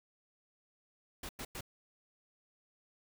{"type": "noise bursts", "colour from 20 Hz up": "pink", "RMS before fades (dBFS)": -43, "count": 3, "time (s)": [1.23, 1.609], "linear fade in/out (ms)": 5, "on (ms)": 61, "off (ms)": 98, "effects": []}